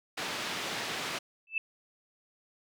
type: band-pass noise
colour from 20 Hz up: white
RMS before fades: -36 dBFS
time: 0.17-1.19 s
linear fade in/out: 10 ms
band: 150 to 3600 Hz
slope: 12 dB/octave
type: tone with exponential growth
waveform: sine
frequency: 2637 Hz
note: E7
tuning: in tune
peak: -23 dBFS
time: 1.47-1.58 s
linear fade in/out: 2 ms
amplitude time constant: 22 ms
effects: none